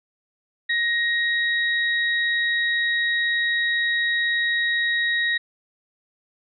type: tone pair together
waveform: sine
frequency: 1879 / 3802 Hz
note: A#6 / A#7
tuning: +13 / +33 cents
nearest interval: octave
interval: 1220 cents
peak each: -20 / -27 dBFS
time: 0.69-5.38 s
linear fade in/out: 10 ms
effects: none